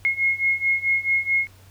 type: beating tone pair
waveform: sine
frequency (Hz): 2157 / 2161.6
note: C#7 / C#7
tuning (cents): -48 / -44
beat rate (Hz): 4.6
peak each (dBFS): -23 / -21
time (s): 0.05-1.47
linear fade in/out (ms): 0
effects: added 95 Hz sine -48 dBFS peak until 1.7 s + pink hiss -54 dBFS RMS until 1.7 s